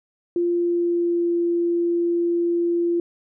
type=tone with pitch glide; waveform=sine; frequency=347 to 343.4 Hz; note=F4 to F4; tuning=-11 to -29 cents; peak=-18 dBFS; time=0.36-3 s; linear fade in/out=2 ms; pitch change=-18 cents; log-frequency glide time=0.5-1.35 s; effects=none